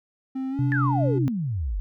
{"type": "tone with pitch glide", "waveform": "triangle", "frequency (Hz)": [263.7, 287.6], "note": ["C4", "D4"], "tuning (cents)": [14, -36], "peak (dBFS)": -24, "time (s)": [0.35, 1.19], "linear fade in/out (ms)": 10, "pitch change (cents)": 150, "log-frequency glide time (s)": [0.5, 0.61]}
{"type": "tone with tremolo", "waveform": "sine", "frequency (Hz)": 130.1, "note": "C3", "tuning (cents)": -9, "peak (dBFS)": -20, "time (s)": [0.59, 1.28], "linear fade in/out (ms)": 0, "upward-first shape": "sine", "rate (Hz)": 4.9, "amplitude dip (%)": 25}
{"type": "exponential sweep", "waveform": "sine", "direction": "down", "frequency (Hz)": [1795, 42.64], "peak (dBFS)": -24, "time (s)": [0.72, 1.8], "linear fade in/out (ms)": 0}
{"effects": []}